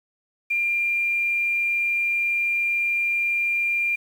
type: tone with quantisation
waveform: sine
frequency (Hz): 2391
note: D7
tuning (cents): +30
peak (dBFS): -20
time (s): 0.5-3.96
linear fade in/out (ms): 10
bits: 8
effects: none